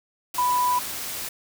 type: tone in noise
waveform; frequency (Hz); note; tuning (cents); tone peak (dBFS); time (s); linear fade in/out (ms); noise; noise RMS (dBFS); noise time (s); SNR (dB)
sine; 990; B5; +4; -19; 0.38-0.79; 5; white; -32; 0.34-1.29; +10
effects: none